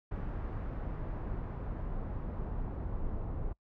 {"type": "noise with low-pass filter sweep", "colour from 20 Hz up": "brown", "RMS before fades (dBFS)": -37, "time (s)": [0.11, 3.53], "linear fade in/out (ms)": 5, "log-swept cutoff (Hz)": [1500, 940], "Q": 1, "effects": ["noise-tail reverb RT60 0.1 s tail -24 dB re dry"]}